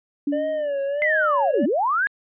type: tone with exponential decay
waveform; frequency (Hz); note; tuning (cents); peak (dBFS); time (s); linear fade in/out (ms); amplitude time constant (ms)
sine; 286.1; D4; -45; -18; 0.27-0.83; 5; 120
type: tone with vibrato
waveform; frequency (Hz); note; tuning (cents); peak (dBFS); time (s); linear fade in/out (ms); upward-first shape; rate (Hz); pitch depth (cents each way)
triangle; 587.3; D5; 0; -20; 0.32-1.66; 10; sine; 1.5; 110
type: linear two-way sweep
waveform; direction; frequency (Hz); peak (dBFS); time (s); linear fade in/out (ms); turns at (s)
sine; down then up; 2093 to 199.7 to 1699; -18; 1.02-2.07; 0; 1.64
effects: resampled to 8000 Hz